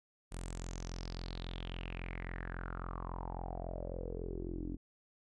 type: tone with low-pass filter sweep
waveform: sawtooth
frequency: 43.65 Hz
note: F1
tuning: in tune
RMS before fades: -42 dBFS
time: 0.31-4.77 s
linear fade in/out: 20 ms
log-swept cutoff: 9200 to 280 Hz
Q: 6.3
effects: none